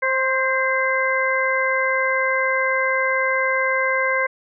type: harmonic tone with a mistuned harmonic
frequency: 527 Hz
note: C5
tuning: 12 cents sharp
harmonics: 1 / 2 / 3 / 4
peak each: -23 / -24 / -23 / -22 dBFS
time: 0.02-4.27 s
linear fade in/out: 10 ms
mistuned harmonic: 4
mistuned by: -39 cents
effects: none